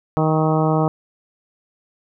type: harmonic tone with a mistuned harmonic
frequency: 156.9 Hz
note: D#3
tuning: 15 cents sharp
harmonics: 1 / 2 / 3 / 4 / 5 / 6 / 7 / 8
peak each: -18 / -22 / -23 / -24 / -24 / -29 / -28 / -30 dBFS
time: 0.17-0.88 s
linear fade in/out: 0 ms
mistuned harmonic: 8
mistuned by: +18 cents
effects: none